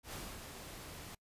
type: noise with ADSR envelope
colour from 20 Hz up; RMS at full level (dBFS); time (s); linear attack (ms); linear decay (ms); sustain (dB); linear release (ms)
pink; -44; 0.03-1.15; 95; 260; -5; 6
effects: noise-tail reverb RT60 0.1 s tail -25 dB re dry + resampled to 32000 Hz